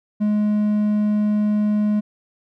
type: tone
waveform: triangle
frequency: 210 Hz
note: G#3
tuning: 19 cents sharp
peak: -14 dBFS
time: 0.2-2.01 s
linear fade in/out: 20 ms
effects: none